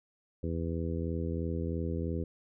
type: harmonic tone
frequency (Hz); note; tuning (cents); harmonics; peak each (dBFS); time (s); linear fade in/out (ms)
83; E2; +12; 1 / 2 / 3 / 4 / 5 / 6; -34 / -37 / -39 / -40 / -41 / -42; 0.43-2.24; 5
effects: none